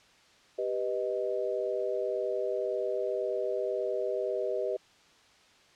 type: chord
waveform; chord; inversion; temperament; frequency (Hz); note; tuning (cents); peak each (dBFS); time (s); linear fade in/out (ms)
sine; G augmented; none; equal; 392 / 493.9 / 622.3; G4 / B4 / D#5; 0 / 0 / 0; -33; 0.58-4.77; 10
effects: white hiss -60 dBFS RMS until 5.75 s + low-pass 5000 Hz 12 dB/octave